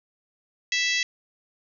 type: harmonic tone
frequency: 659.3 Hz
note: E5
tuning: in tune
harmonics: 3 / 4 / 5 / 6 / 7 / 8 / 9 / 10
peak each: -26 / -28 / -30 / -32 / -33 / -34 / -35 / -36 dBFS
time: 0.72-1.03 s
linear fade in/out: 2 ms
effects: none